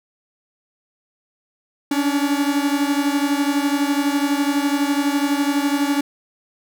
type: beating tone pair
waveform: 45% pulse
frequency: 281.1 / 293.1 Hz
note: C#4 / D4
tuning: +24 / -3 cents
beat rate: 12 Hz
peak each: -19 / -22 dBFS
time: 1.91-6.01 s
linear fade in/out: 5 ms
effects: none